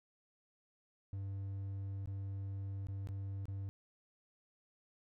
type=tone with dropouts; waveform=triangle; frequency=98 Hz; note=G2; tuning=in tune; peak=-37 dBFS; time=1.13-3.69 s; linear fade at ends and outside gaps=0 ms; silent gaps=2.058-2.074 / 2.869-2.885 / 3.072-3.088 / 3.455-3.482 s; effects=none